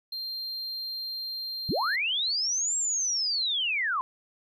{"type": "tone", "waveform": "triangle", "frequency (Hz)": 4180, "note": "C8", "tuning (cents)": -2, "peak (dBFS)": -31, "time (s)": [0.12, 1.96], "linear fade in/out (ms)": 5}
{"type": "linear two-way sweep", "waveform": "sine", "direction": "up then down", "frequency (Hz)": [100.2, 7580, 984], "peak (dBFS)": -25, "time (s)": [1.69, 4.01], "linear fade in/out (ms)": 0, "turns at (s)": 2.77}
{"effects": []}